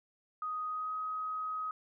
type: tone with pitch glide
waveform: sine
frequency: 1248 to 1262.5 Hz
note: D#6 to D#6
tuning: +5 to +25 cents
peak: -34 dBFS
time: 0.42-1.71 s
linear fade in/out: 2 ms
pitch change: +20 cents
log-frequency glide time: 0.68-0.94 s
effects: none